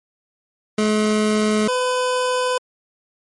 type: tone pair in turn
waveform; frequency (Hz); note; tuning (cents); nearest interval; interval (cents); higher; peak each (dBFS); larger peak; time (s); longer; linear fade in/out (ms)
25% pulse; 213.6 / 503.6; G#3 / B4; +49 / +34; octave + minor third; 1485; second; -12 / -14; first; 0.78-1.68 / 1.68-2.58; neither; 5
effects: MP3 48 kbps